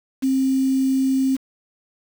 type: tone with quantisation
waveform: sine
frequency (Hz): 265.4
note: C4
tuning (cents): +25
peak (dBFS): -16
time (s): 0.22-1.37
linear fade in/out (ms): 20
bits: 6
effects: none